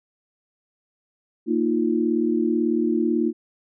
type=chord; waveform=sine; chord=Bb suspended fourth; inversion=none; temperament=equal with one note detuned; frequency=231.3 / 311.1 / 349.2 Hz; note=Bb3 / Eb4 / F4; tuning=-13 / 0 / 0 cents; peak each=-23 dBFS; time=1.46-3.33 s; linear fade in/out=50 ms; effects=none